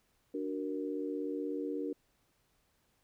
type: chord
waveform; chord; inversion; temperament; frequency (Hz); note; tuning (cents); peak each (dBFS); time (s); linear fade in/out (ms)
sine; D augmented; none; equal; 293.7 / 370 / 466.2; D4 / F#4 / A#4; 0 / 0 / 0; -37 / -40 / -39; 0.34-1.93; 5
effects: pink hiss -74 dBFS RMS until 3.03 s